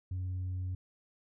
sine tone, 91.9 Hz, F#2, 11 cents flat, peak -31 dBFS, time 0.11-0.75 s, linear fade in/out 5 ms, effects tanh soft clip ceiling -32 dBFS

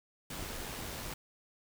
pink noise with amplitude modulation, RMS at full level -40 dBFS, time 0.3-1.14 s, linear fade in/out 5 ms, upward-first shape sine, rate 96 Hz, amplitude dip 30%, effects none

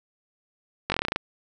slowing click train, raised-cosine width 0.3 ms, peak -8 dBFS, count 10, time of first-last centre 0.9-1.16 s, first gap 20 ms, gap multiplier 1.09, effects none

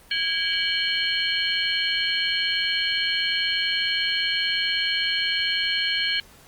sine tone cluster, 1641 / 2297 / 2947 / 3128 / 4266 Hz, G#6 / D7 / F#7 / G7 / C8, -21 / -39 / -8 / -4 / +33 cents, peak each -28 dBFS, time 0.11-6.2 s, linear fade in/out 2 ms, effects pink hiss -51 dBFS RMS until 6.47 s + Opus 32 kbps

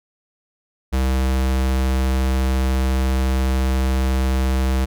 square tone, 65.3 Hz, C2, 3 cents flat, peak -17 dBFS, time 0.92-4.86 s, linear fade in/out 20 ms, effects none

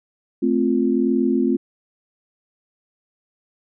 sine chord, F major, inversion first, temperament equal, 220 / 261.6 / 349.2 Hz, A3 / C4 / F4, 0 / 0 / 0 cents, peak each -21 / -19 / -21 dBFS, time 0.42-1.57 s, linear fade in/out 10 ms, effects none

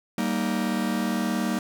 45% pulse chord, Eb major, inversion first, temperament just, 194.45 / 233.3 / 311.1 Hz, G3 / Bb3 / Eb4, -14 / +2 / 0 cents, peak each -28 / -27 / -31 dBFS, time 0.18-1.59 s, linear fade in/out 2 ms, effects none

